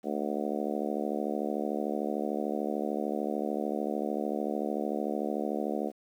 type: harmonic tone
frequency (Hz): 73.42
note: D2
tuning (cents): 0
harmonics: 3 / 4 / 5 / 6 / 7 / 8 / 9 / 10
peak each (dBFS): -35 / -36 / -37 / -38 / -38 / -39 / -40 / -40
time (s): 0.03-5.92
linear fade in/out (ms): 50
effects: 10-bit